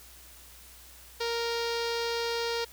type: tone with low-pass filter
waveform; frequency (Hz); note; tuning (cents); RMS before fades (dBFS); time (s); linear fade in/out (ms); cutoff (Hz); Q
sawtooth; 466.2; A#4; 0; -31; 1.2-2.65; 10; 4700; 3.1
effects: added 60 Hz sine -55 dBFS peak until 2.72 s + white hiss -52 dBFS RMS until 2.72 s